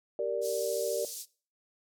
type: chord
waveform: sine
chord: G minor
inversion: none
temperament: equal with one note detuned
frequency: 392 / 466.2 / 585.3 Hz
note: G4 / Bb4 / D5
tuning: 0 / 0 / -6 cents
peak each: -36 / -32 / -32 dBFS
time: 0.19-1.05 s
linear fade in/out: 2 ms
type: band-pass noise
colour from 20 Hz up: pink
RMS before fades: -41 dBFS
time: 0.41-1.26 s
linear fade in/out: 50 ms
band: 4900 to 14000 Hz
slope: 24 dB/octave
effects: noise-tail reverb RT60 0.4 s tail -21 dB re dry